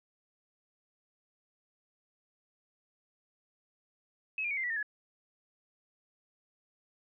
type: tone with pitch steps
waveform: sine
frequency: 2572 / 2400 / 2239 / 2089 / 1949.2 / 1818.7 / 1696.9 Hz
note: E7 / D7 / C#7 / C7 / B6 / A#6 / G#6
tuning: -43 / +37 / +17 / -3 / -23 / -43 / +37 cents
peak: -31 dBFS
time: 4.38-4.828 s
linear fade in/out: 2 ms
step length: 64 ms
effects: none